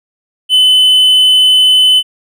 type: tone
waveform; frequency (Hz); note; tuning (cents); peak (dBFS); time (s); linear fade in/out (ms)
triangle; 3024; F#7; +37; -3; 0.49-2.03; 50
effects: none